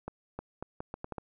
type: accelerating click train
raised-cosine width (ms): 1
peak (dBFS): -23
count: 8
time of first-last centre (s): 0.08-1.182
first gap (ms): 310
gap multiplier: 0.76
effects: none